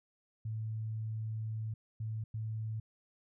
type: tone bursts at uneven times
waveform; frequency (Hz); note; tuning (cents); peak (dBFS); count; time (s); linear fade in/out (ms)
sine; 110; A2; 0; -35; 3; 0.45-1.74 / 2-2.24 / 2.34-2.8; 5
effects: none